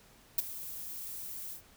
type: noise with ADSR envelope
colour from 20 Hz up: violet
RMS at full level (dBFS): -25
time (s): 0.38-1.62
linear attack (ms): 5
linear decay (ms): 21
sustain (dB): -17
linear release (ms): 99
effects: pink hiss -60 dBFS RMS until 1.76 s